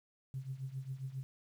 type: tone with tremolo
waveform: sine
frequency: 133 Hz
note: C3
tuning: 29 cents sharp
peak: -35 dBFS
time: 0.34-1.23 s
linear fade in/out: 0 ms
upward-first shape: triangle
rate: 7.4 Hz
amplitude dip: 90%
effects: tanh soft clip ceiling -31 dBFS + 11-bit